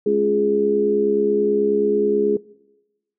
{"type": "harmonic tone with a mistuned harmonic", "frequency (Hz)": 69.3, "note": "C#2", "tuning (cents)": 0, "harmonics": [3, 4, 5, 6], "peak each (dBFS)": [-24, -28, -25, -16], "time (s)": [0.06, 2.37], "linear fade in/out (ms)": 5, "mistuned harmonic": 3, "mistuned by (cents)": 15, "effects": ["noise-tail reverb RT60 1.0 s tail -22 dB re dry"]}